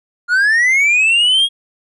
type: linear sweep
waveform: triangle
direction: up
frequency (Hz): 1396.9 to 3300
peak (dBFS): -8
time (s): 0.28-1.49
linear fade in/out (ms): 50
effects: resampled to 24000 Hz